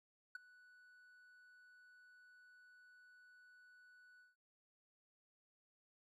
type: tone with ADSR envelope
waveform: triangle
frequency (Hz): 1482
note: F#6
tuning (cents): +2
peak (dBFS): -40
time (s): 0.35-4.36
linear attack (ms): 4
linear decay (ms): 14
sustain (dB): -21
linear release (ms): 160
effects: none